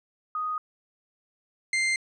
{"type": "tone pair in turn", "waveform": ["sine", "40% pulse"], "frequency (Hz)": [1244.5, 2093], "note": ["D#6", "C7"], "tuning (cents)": [0, 0], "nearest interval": "major sixth", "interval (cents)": 900, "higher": "second", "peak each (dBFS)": [-27, -22], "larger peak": "second", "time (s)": [[0.35, 0.58], [1.73, 1.96]], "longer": "neither", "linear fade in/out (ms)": 2, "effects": ["resampled to 22050 Hz"]}